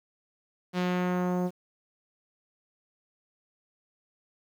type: tone with low-pass filter sweep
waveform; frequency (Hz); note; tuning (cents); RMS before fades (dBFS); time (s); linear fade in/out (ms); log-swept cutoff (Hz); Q
sawtooth; 180.2; F#3; -45; -28; 0.73-1.51; 50; 4500 to 620; 1
effects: 9-bit